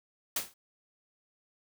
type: noise with exponential decay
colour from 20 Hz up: white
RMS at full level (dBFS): -27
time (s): 0.36-0.54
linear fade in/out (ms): 5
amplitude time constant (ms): 39
effects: none